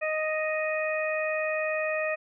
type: harmonic tone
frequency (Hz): 622.3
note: D#5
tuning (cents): 0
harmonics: 1 / 2 / 3 / 4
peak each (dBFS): -28 / -37 / -33 / -33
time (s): 0.01-2.16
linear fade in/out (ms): 20
effects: none